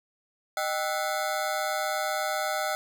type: ring-modulated tone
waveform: 25% pulse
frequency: 696 Hz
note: F5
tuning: 6 cents flat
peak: -20 dBFS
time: 0.57-2.75 s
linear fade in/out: 0 ms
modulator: 80 Hz
effects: none